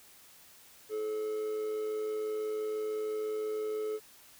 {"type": "tone with amplitude modulation", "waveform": "triangle", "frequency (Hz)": 430.3, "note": "A4", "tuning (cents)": -39, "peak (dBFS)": -28, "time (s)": [0.89, 4], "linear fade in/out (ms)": 50, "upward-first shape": "sine", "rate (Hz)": 106, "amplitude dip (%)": 40, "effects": ["white hiss -57 dBFS RMS until 4.39 s"]}